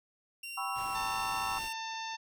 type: tone with pitch glide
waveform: sawtooth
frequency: 2760 to 2739 Hz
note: F7 to F7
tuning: -21 to -34 cents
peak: -37 dBFS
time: 0.43-1.73 s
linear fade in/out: 5 ms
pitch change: -13 cents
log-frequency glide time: 0.82-0.91 s
type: chord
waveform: sine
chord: C# half-diminished seventh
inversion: second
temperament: equal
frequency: 784 / 987.8 / 1108.7 / 1318.5 Hz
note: G5 / B5 / C#6 / E6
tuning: 0 / 0 / 0 / 0 cents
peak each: -39 dBFS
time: 0.57-1.59 s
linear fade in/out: 10 ms
type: noise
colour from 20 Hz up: pink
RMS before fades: -48 dBFS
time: 0.74-1.7 s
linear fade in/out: 50 ms
type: harmonic tone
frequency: 895 Hz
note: A5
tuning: 29 cents sharp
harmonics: 1 / 2 / 3 / 4 / 5 / 6 / 7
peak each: -39 / -45 / -45 / -46 / -49 / -49 / -51 dBFS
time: 0.94-2.17 s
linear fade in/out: 20 ms
effects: none